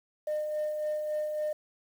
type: tone with tremolo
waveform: sine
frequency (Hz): 607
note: D#5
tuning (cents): -43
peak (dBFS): -26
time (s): 0.27-1.53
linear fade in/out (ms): 5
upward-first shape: sine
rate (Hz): 3.6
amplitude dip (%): 40
effects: tanh soft clip ceiling -26 dBFS + 9-bit